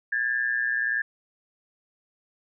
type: tone pair together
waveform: sine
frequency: 1638.9 / 1760 Hz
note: G#6 / A6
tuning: -23 / 0 cents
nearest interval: minor second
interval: 123 cents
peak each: -26 dBFS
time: 0.12-1.02 s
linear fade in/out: 5 ms
effects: none